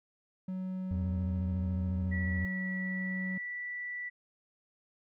triangle tone, 186.2 Hz, F#3, 11 cents sharp, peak -32 dBFS, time 0.48-3.38 s, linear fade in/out 5 ms
triangle tone with vibrato, 86 Hz, F2, 26 cents flat, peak -29 dBFS, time 0.91-2.45 s, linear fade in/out 0 ms, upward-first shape sine, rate 14 Hz, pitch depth 96 cents each way
sine tone with pitch glide, 1947 to 1963.9 Hz, B6 to B6, -25 to -10 cents, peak -36 dBFS, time 2.11-4.1 s, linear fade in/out 20 ms, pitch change +15 cents, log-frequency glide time 2.54-3.64 s
effects none

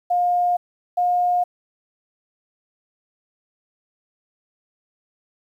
sine tone pair in turn, 710 / 713.5 Hz, F5 / F5, +28 / +37 cents, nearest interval unison, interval 9 cents, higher second, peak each -16 dBFS, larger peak neither, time 0.1-0.57 / 0.97-1.44 s, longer neither, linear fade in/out 10 ms, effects 9-bit

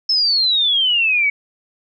sine exponential sweep, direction down, 5300 to 2217 Hz, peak -13 dBFS, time 0.09-1.3 s, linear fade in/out 5 ms, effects none

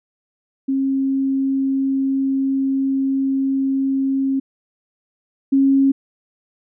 sine tone pair in turn, 269.7 / 272.2 Hz, C#4 / C#4, -47 / -31 cents, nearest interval unison, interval 16 cents, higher second, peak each -16 / -11 dBFS, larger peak second, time 0.68-4.4 / 5.52-5.92 s, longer first, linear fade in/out 10 ms, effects none

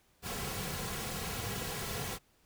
pink noise with comb filter, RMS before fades -38 dBFS, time 0.22-2.19 s, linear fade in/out 50 ms, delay 3.3 ms, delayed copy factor -0.6, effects pink hiss -69 dBFS RMS until 2.45 s

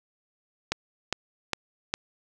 click train, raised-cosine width 0.2 ms, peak -8 dBFS, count 4, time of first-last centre 0.72-1.94 s, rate 2.46 Hz, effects none

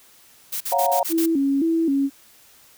blue noise bursts, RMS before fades -27 dBFS, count 6, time 0.52-1.262 s, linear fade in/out 10 ms, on 87 ms, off 44 ms
sine chord, Gb major seventh, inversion second, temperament equal, 554.4 / 698.5 / 740 / 932.3 Hz, Db5 / F5 / Gb5 / Bb5, 0 / 0 / 0 / 0 cents, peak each -24 / -21 / -24 / -23 dBFS, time 0.72-1.03 s, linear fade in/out 2 ms
sine tone with vibrato, 301.3 Hz, D4, 44 cents sharp, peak -17 dBFS, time 1.09-2.1 s, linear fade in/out 50 ms, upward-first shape square, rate 1.9 Hz, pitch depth 150 cents each way
effects white hiss -52 dBFS RMS until 2.77 s

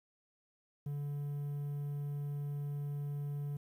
triangle tone, 144.2 Hz, D3, 31 cents flat, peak -34 dBFS, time 0.86-3.57 s, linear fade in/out 5 ms, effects 11-bit

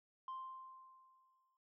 sine tone with exponential decay, 1047 Hz, C6, 1 cent sharp, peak -40 dBFS, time 0.28-1.57 s, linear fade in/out 2 ms, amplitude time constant 280 ms, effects tanh soft clip ceiling -41 dBFS

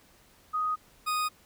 sine / 40% pulse tone pair in turn, 1248 / 1242 Hz, D#6 / D#6, +5 / -3 cents, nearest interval unison, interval 8 cents, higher first, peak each -26 dBFS, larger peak neither, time 0.53-0.76 / 1.06-1.29 s, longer neither, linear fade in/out 20 ms, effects pink hiss -60 dBFS RMS until 1.45 s

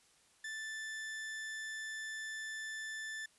40% pulse tone, 1760 Hz, A6, in tune, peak -40 dBFS, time 0.44-3.26 s, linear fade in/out 5 ms, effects white hiss -68 dBFS RMS until 3.38 s + resampled to 24000 Hz

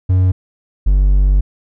triangle tone pair in turn, 92.5 / 48.26 Hz, F#2 / G1, 0 / -26 cents, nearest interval major seventh, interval 1126 cents, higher first, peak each -7 / -6 dBFS, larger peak second, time 0.09-0.32 / 0.86-1.41 s, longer second, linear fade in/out 10 ms, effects none

